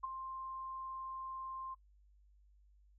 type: tone with ADSR envelope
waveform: sine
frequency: 1053 Hz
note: C6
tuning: 11 cents sharp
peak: -34 dBFS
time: 0.03-1.75 s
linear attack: 14 ms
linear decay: 13 ms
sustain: -8 dB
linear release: 18 ms
effects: noise-tail reverb RT60 0.1 s tail -23 dB re dry + added 50 Hz sine -63 dBFS peak until 2.98 s